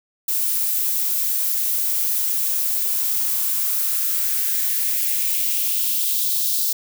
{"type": "noise with high-pass filter sweep", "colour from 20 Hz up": "violet", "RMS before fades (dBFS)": -21, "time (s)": [0.28, 6.73], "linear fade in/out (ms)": 5, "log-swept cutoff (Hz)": [240, 4300], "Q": 2.5, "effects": []}